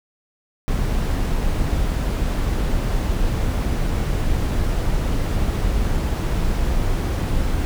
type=noise; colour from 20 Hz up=brown; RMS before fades=-20 dBFS; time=0.68-7.65 s; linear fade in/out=0 ms; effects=none